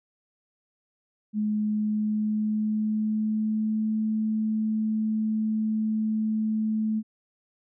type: tone with pitch glide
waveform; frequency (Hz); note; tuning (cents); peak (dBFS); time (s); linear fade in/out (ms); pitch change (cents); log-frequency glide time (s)
sine; 211.9 to 217.5; G#3 to A3; +35 to -20; -23; 1.33-7.03; 50; +45; 1.58-3.95
effects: none